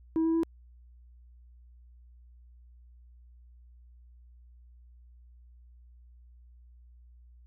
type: tone with pitch steps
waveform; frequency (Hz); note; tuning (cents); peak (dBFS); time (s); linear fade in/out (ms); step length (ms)
sine; 323.3 / 326.5 / 329.7; E4 / E4 / E4; -34 / -17 / 0; -21; 0.16-0.433; 0; 91
effects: tanh soft clip ceiling -23 dBFS + added 60 Hz sine -52 dBFS peak until 7.46 s